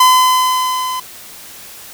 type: tone with level ramp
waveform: 45% pulse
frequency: 1018 Hz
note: C6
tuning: 48 cents flat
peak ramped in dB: -5 to -19 dBFS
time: 0-1 s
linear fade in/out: 5 ms
effects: white hiss -35 dBFS RMS until 1.93 s